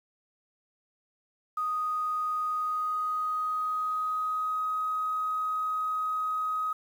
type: tone with pitch glide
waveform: sine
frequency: 1244.5 to 1260.4 Hz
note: D#6 to D#6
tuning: 0 to +22 cents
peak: -27 dBFS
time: 1.57-6.73 s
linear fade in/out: 5 ms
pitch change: +22 cents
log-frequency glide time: 2.45-4.7 s
effects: 9-bit